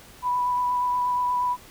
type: tone with vibrato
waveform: sine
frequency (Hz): 987.8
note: B5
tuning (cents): 0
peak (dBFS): -21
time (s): 0.22-1.57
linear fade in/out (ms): 50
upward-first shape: sine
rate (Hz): 8.4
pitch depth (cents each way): 12
effects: pink hiss -48 dBFS RMS until 1.7 s